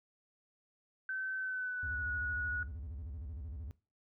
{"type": "tone with pitch glide", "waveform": "sine", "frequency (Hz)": [1535, 1459.8], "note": ["G6", "F#6"], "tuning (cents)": [-37, -24], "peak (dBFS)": -35, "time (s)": [1.09, 2.63], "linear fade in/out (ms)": 2, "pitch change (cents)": -87, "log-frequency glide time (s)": [1.37, 2.07]}
{"type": "tone with vibrato", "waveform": "triangle", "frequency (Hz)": 73.42, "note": "D2", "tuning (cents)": 0, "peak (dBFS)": -39, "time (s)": [1.83, 3.71], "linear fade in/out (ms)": 0, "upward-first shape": "square", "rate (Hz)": 13, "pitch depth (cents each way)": 250}
{"effects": ["noise-tail reverb RT60 0.3 s tail -19 dB re dry"]}